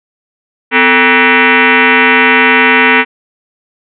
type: tone with frequency modulation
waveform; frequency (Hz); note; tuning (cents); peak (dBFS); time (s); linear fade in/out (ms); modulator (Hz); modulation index
sine; 255.2; C4; -43; -4; 0.71-3.05; 50; 350; 7
effects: none